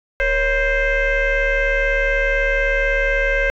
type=tone with frequency modulation; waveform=sine; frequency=1064 Hz; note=C6; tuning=29 cents sharp; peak=-14 dBFS; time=0.2-3.5 s; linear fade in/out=0 ms; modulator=513 Hz; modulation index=2.3; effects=tanh soft clip ceiling -10 dBFS